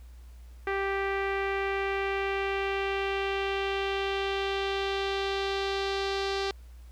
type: tone with low-pass filter sweep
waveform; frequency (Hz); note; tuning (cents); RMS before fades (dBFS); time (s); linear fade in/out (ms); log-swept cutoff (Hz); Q
sawtooth; 392; G4; 0; -30; 0.67-6.51; 2; 2000 to 4400; 2.4
effects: added 60 Hz sine -45 dBFS peak until 6.91 s + pink hiss -63 dBFS RMS until 6.91 s